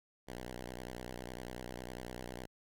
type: tone with vibrato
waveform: 5% pulse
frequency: 61.74 Hz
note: B1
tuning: in tune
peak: -32 dBFS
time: 0.27-2.47 s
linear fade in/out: 20 ms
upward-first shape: square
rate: 10 Hz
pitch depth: 88 cents each way
effects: none